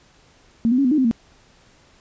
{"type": "tone with pitch steps", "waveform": "sine", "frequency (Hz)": [229.6, 251.2, 277.8, 249.7, 305.9, 260.5, 229.7], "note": ["A#3", "B3", "C#4", "B3", "D#4", "C4", "A#3"], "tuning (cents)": [-26, 30, 4, 19, -29, -7, -25], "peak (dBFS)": -14, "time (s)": [0.65, 1.112], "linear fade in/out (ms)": 0, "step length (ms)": 66, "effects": ["pink hiss -54 dBFS RMS until 2 s", "resampled to 16000 Hz"]}